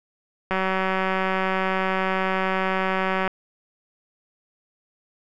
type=click train; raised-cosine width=0.5 ms; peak=-9 dBFS; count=524; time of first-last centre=0.51-3.277 s; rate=189 Hz; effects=none